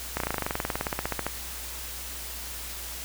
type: slowing click train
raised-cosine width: 0.5 ms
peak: -12 dBFS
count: 23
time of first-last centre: 0.17-1.266 s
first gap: 32 ms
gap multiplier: 1.04
effects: added 60 Hz sine -42 dBFS peak until 3.04 s + white hiss -38 dBFS RMS until 3.04 s